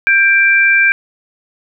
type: tone pair together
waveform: sine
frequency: 1589 / 2351 Hz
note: G6 / D7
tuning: +23 / +1 cents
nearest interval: perfect fifth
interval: 678 cents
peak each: -10 dBFS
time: 0.07-0.92 s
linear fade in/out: 0 ms
effects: none